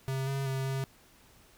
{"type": "tone with pitch steps", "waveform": "square", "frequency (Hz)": [133.6, 136.7, 133.6, 134.4], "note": ["C3", "C#3", "C3", "C3"], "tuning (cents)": [36, -24, 36, 47], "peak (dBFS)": -31, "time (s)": [0.08, 0.84], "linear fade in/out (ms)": 0, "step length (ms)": 190, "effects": ["pink hiss -60 dBFS RMS until 1.57 s"]}